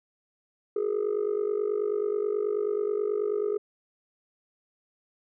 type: tone with amplitude modulation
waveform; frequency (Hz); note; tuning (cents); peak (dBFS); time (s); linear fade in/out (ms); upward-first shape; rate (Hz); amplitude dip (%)
sine; 416.1; G#4; +3; -19; 0.76-3.58; 5; sine; 49.3; 90
effects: tanh soft clip ceiling -21 dBFS